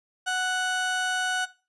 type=tone pair together; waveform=30% pulse; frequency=740 / 1480 Hz; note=F#5 / F#6; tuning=0 / 0 cents; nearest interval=octave; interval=1200 cents; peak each=-26 dBFS; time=0.26-1.46 s; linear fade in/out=20 ms; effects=noise-tail reverb RT60 0.3 s tail -17 dB re dry + resampled to 24000 Hz